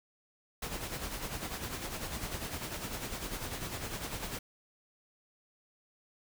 pink noise with tremolo, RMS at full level -37 dBFS, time 0.62-4.39 s, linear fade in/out 5 ms, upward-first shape sine, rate 10 Hz, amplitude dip 55%, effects none

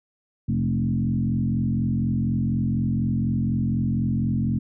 sine tone with frequency modulation, 171.7 Hz, F3, 29 cents flat, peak -20 dBFS, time 0.48-4.59 s, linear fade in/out 10 ms, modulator 44.1 Hz, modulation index 1.9, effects none

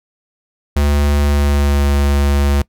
square tone with pitch glide, 72.3 to 70.81 Hz, D2 to C#2, -27 to +37 cents, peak -12 dBFS, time 0.76-2.62 s, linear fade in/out 5 ms, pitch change -36 cents, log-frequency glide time 1.18-1.9 s, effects noise-tail reverb RT60 0.1 s tail -22 dB re dry

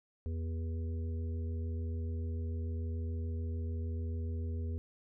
harmonic tone with a mistuned harmonic, 80.9 Hz, E2, 32 cents flat, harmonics 1 / 3 / 5 / 6, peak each -34 / -46 / -50 / -54 dBFS, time 0.26-4.78 s, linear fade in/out 0 ms, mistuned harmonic 1, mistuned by +48 cents, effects none

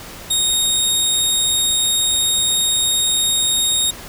20% pulse tone, 3729 Hz, A#7, in tune, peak -9 dBFS, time 0.3-3.91 s, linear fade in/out 10 ms, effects pink hiss -35 dBFS RMS until 4.08 s

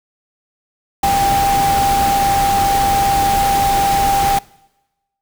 sine tone in noise, 794 Hz, G5, 22 cents sharp, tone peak -12 dBFS, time 1.03-4.39 s, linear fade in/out 5 ms, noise pink, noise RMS -21 dBFS, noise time 1.03-4.39 s, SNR +6 dB, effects noise-tail reverb RT60 1.0 s tail -23 dB re dry

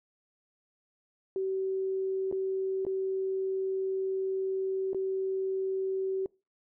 sine tone with dropouts, 382.1 Hz, G4, 44 cents flat, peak -28 dBFS, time 1.36-6.26 s, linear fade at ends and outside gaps 1 ms, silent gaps 2.314-2.325 / 2.851-2.866 / 4.932-4.946 s, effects noise-tail reverb RT60 0.3 s tail -25 dB re dry

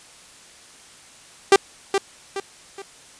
sawtooth tone with echo, 393.2 Hz, G4, 5 cents sharp, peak -5 dBFS, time 1.52-1.56 s, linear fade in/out 2 ms, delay 420 ms, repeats 3, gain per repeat -8 dB, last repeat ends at 2.82 s, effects white hiss -47 dBFS RMS until 3.19 s + resampled to 22050 Hz

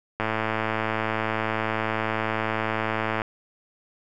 click train, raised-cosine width 0.5 ms, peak -10 dBFS, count 333, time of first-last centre 0.2-3.218 s, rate 110 Hz, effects none

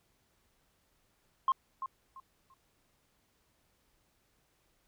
sine tone with echo, 1063 Hz, C6, 27 cents sharp, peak -22 dBFS, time 1.48-1.52 s, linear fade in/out 2 ms, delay 340 ms, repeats 3, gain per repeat -12 dB, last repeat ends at 2.54 s, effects tanh soft clip ceiling -21 dBFS + pink hiss -73 dBFS RMS until 4.87 s

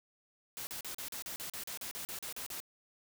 white noise bursts, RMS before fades -42 dBFS, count 15, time 0.57-2.602 s, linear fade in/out 0 ms, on 100 ms, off 38 ms, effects none

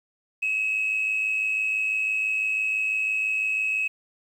sine tone pair together, 2557 / 2663 Hz, D#7 / E7, +47 / +17 cents, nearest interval minor second, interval 70 cents, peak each -22 / -29 dBFS, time 0.42-3.88 s, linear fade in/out 10 ms, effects tanh soft clip ceiling -18 dBFS + 9-bit

